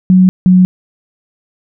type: tone pair in turn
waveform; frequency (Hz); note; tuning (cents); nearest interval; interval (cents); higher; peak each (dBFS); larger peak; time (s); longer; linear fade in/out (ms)
sine; 185 / 183.4; F#3 / F#3; 0 / -15; unison; 15; first; -3; neither; 0.1-0.29 / 0.46-0.65; neither; 0
effects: none